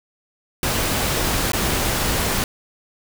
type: noise with dropouts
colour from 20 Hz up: pink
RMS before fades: -21 dBFS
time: 0.63-2.44 s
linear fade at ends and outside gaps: 1 ms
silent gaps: 1.519-1.533 s
effects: none